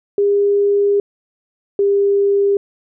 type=tone pair in turn; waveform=sine; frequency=404.5 / 400.5 Hz; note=G#4 / G4; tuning=-46 / +37 cents; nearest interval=unison; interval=17 cents; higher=first; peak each=-11 dBFS; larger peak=neither; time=0.18-1 / 1.79-2.57 s; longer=first; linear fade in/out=2 ms; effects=none